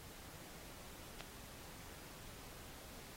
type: click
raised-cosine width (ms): 0.2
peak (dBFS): -27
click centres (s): 1.207
effects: pink hiss -55 dBFS RMS until 3.16 s + AAC 48 kbps